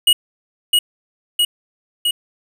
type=tone with echo; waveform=square; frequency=2900 Hz; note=F#7; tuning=35 cents flat; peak=-9 dBFS; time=0.07-0.13 s; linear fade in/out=5 ms; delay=660 ms; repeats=3; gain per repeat=-2 dB; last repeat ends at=2.11 s; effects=8-bit